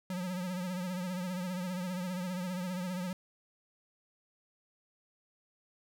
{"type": "tone with vibrato", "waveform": "square", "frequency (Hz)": 181.8, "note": "F#3", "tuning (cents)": -30, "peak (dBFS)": -35, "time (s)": [0.1, 3.13], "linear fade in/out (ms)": 2, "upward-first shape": "triangle", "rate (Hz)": 15, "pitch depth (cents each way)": 79, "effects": []}